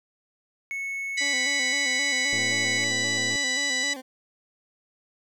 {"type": "tone", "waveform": "triangle", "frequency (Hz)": 2203, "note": "C#7", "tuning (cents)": -11, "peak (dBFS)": -27, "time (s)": [0.71, 2.84], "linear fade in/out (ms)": 0}
{"type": "harmonic tone", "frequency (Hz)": 987.8, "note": "B5", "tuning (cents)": 0, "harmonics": [2, 3, 4, 5, 6, 7, 8], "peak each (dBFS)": [-26, -36, -30, -36, -35, -38, -35], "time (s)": [1.17, 3.94], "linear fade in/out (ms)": 10}
{"type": "tone with vibrato", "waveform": "20% pulse", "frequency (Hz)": 271.1, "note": "C#4", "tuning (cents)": -38, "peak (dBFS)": -31, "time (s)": [1.2, 4.02], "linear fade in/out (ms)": 20, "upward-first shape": "square", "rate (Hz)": 3.8, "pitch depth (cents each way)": 80}
{"type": "click train", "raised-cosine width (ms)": 2, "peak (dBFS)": -25, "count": 116, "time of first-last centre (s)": [2.33, 3.357], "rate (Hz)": 112}
{"effects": []}